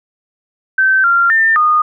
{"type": "tone with pitch steps", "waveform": "sine", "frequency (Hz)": [1545, 1384, 1798, 1228], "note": ["G6", "F6", "A6", "D#6"], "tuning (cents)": [-26, -16, 37, -23], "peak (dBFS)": -8, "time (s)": [0.78, 1.82], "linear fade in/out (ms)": 5, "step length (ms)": 260, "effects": []}